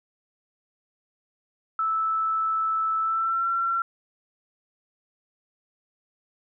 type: tone with pitch glide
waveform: sine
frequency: 1313 to 1358.5 Hz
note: E6 to F6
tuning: -7 to -48 cents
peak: -22 dBFS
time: 1.79-3.82 s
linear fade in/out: 2 ms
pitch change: +59 cents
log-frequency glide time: 3-3.47 s
effects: none